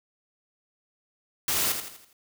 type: noise with echo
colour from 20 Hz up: white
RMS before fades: -26 dBFS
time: 1.48-1.72 s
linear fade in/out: 2 ms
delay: 82 ms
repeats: 5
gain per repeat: -7 dB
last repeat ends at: 2.13 s
effects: none